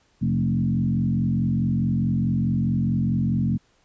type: tone with frequency modulation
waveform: sine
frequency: 174.61 Hz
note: F3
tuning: in tune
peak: -19 dBFS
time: 0.21-3.58 s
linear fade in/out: 20 ms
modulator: 44.7 Hz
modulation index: 1.6
effects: pink hiss -63 dBFS RMS until 3.84 s + resampled to 16000 Hz